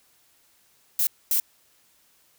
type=noise bursts at uneven times; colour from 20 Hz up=violet; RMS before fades=-22 dBFS; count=2; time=0.99-1.07 / 1.31-1.4 s; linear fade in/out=2 ms; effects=white hiss -62 dBFS RMS until 2.38 s